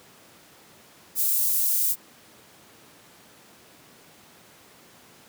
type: high-pass noise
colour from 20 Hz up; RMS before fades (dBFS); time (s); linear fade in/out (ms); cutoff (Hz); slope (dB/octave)
white; -23; 1.15-1.96; 50; 10000; 12
effects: pink hiss -52 dBFS RMS until 5.28 s + high-pass 150 Hz 12 dB/octave